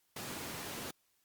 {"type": "high-pass noise", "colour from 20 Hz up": "pink", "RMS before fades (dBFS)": -43, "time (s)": [0.16, 0.91], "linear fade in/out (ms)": 5, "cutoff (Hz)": 120, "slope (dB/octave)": 12, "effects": ["white hiss -75 dBFS RMS until 1.24 s", "Opus 48 kbps"]}